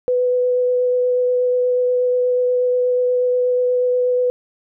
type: tone with vibrato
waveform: sine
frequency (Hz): 497.5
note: B4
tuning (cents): +13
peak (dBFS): -14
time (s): 0.08-4.3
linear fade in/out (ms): 0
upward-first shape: sine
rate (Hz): 8.3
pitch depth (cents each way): 9
effects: none